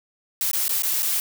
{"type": "noise with dropouts", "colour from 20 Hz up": "blue", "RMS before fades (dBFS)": -23, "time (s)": [0.41, 1.2], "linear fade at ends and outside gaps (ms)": 1, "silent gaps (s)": [[0.514, 0.532], [0.681, 0.693], [0.822, 0.833], [1.023, 1.029]], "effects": []}